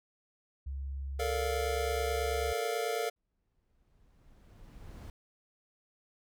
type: tone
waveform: sine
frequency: 68.3 Hz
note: C#2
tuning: 25 cents flat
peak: -35 dBFS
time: 0.66-2.53 s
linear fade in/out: 10 ms
type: chord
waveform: square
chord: Bb major seventh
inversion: third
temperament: just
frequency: 437 / 466.2 / 582.7 / 699.2 Hz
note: A4 / Bb4 / D5 / F5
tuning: -12 / 0 / -14 / +2 cents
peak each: -37 / -36 / -41 / -37 dBFS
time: 1.19-3.1 s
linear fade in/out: 10 ms
type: noise with exponential growth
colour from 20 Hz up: brown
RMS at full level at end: -43 dBFS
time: 3.16-5.1 s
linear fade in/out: 1 ms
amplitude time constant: 420 ms
effects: none